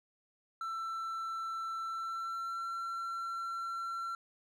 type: tone with pitch glide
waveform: triangle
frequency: 1336 to 1356.2 Hz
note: E6 to E6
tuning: +23 to +49 cents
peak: -34 dBFS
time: 0.61-4.15 s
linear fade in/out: 2 ms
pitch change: +26 cents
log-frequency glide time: 1.84-2.69 s
effects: none